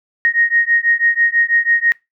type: beating tone pair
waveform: sine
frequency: 1864.7 / 1870.8 Hz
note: A#6 / A#6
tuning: 0 / +6 cents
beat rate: 6.1 Hz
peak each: -15 / -15 dBFS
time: 0.25-1.92 s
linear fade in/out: 0 ms
effects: noise-tail reverb RT60 0.2 s tail -23 dB re dry